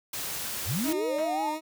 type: noise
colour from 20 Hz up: white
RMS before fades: -34 dBFS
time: 0.13-0.93 s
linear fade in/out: 5 ms
type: linear sweep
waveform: sine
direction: up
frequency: 65.4 to 965 Hz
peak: -27 dBFS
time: 0.65-1.56 s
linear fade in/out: 50 ms
type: tone with vibrato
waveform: 20% pulse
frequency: 311.1 Hz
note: D#4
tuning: in tune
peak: -27 dBFS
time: 0.83-1.61 s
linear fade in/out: 50 ms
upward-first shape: sine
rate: 5.5 Hz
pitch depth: 36 cents each way
type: tone with exponential decay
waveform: 5% pulse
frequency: 224.8 Hz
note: A3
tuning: 37 cents sharp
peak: -29 dBFS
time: 1.18-1.39 s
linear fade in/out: 5 ms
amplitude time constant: 44 ms
effects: none